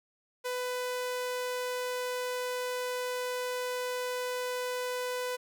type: tone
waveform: sawtooth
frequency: 498.8 Hz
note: B4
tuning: 17 cents sharp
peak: -28 dBFS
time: 0.44-5.37 s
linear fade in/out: 20 ms
effects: none